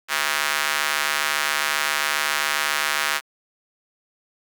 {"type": "tone with high-pass filter", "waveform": "square", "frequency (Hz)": 73.7, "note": "D2", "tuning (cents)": 7, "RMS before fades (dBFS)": -23, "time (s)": [0.08, 3.21], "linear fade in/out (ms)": 50, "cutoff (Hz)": 1500, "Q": 1.3, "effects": ["Opus 48 kbps"]}